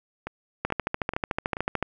two click trains, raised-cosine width 0.5 ms, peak -10 / -17 dBFS, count 17 / 4, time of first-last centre 0.65-1.826 / 0.27-1.569 s, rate 13.6 / 2.31 Hz, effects none

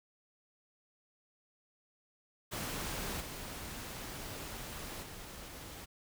pink noise with level steps, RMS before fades -39 / -44 / -48 dBFS, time 2.51-5.86 s, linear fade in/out 20 ms, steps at 3.2 / 5.02 s, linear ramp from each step 10 ms, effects none

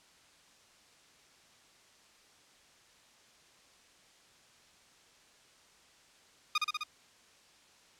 15% pulse tone with echo, 1228 Hz, D#6, 23 cents flat, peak -20 dBFS, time 6.55-6.58 s, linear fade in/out 5 ms, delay 64 ms, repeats 4, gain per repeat -2 dB, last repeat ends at 6.836 s, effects white hiss -62 dBFS RMS until 7.99 s + low-pass 7000 Hz 12 dB/octave

